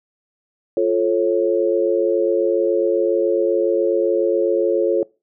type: chord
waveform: sine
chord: F augmented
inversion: none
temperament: just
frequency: 349.2 / 436.5 / 545.7 Hz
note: F4 / A4 / C#5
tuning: 0 / -14 / -27 cents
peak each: -19 dBFS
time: 0.77-5.03 s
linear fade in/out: 2 ms
effects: noise-tail reverb RT60 0.3 s tail -25 dB re dry